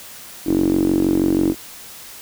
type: tone with band-pass filter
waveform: sawtooth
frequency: 46.25 Hz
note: F#1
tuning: in tune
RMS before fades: -17 dBFS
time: 0.45-1.55 s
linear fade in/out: 50 ms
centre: 310 Hz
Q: 9.6
effects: white hiss -38 dBFS RMS until 2.21 s